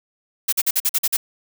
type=noise bursts; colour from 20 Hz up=blue; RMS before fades=-18 dBFS; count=8; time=0.48-1.17 s; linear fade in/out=10 ms; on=46 ms; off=46 ms; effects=none